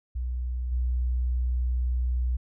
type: tone with level steps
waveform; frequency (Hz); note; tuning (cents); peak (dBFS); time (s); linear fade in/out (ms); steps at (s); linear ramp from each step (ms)
sine; 61.74; B1; 0; -27 / -23; 0.15-2.37; 10; 0.71; 20
effects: none